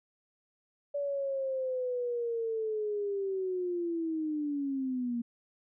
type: linear sweep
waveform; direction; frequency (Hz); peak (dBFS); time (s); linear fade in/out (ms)
sine; down; 575 to 233.1; -30; 0.94-5.22; 10
effects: none